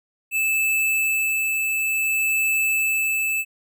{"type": "tone with tremolo", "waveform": "square", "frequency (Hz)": 2626, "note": "E7", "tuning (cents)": -7, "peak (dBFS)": -19, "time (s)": [0.31, 3.45], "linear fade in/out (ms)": 50, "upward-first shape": "sine", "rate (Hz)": 0.56, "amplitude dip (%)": 25, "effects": []}